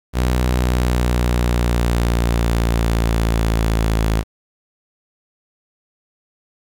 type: tone with pitch glide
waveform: sawtooth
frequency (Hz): 62 to 54.6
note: B1 to A1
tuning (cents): +7 to -13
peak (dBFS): -11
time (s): 0.13-4.24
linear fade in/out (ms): 50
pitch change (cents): -220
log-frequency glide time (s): 0.5-4.09
effects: 8-bit